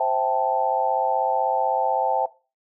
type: chord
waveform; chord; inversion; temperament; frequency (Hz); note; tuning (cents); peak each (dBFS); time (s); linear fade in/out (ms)
sine; A minor seventh; first; equal; 523.3 / 659.3 / 784 / 880; C5 / E5 / G5 / A5; 0 / 0 / 0 / 0; -27 / -25 / -23 / -24; 0-2.26; 5
effects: noise-tail reverb RT60 0.3 s tail -18 dB re dry